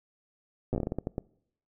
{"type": "slowing click train", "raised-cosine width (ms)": 2, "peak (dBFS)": -17, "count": 12, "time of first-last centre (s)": [0.73, 1.181], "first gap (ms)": 8, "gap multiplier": 1.3, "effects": ["noise-tail reverb RT60 0.7 s tail -24 dB re dry"]}